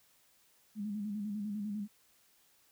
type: tone with vibrato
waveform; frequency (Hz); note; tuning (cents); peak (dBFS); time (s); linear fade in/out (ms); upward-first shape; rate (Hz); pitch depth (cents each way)
sine; 207.6; G#3; 0; -35; 0.75-1.88; 50; square; 10; 51
effects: white hiss -68 dBFS RMS until 2.71 s